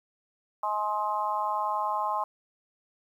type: harmonic tone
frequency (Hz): 210.6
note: G#3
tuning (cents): +24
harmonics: 3 / 4 / 5 / 6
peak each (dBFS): -36 / -30 / -29 / -38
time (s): 0.63-2.24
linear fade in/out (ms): 5
effects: 10-bit